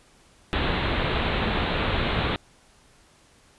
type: low-pass noise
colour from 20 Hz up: pink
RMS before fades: -25 dBFS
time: 0.53-2.36 s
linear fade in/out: 0 ms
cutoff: 4000 Hz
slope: 96 dB/octave
effects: pink hiss -57 dBFS RMS until 3.58 s + resampled to 24000 Hz